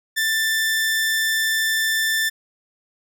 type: tone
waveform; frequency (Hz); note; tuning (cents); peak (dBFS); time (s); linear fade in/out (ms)
sawtooth; 1773; A6; +13; -15; 0.16-2.3; 20
effects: none